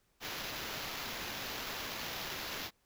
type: noise with sample-and-hold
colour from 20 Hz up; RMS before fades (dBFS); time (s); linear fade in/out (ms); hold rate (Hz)
blue; -41; 0.2-2.71; 50; 8820
effects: pink hiss -74 dBFS RMS until 2.85 s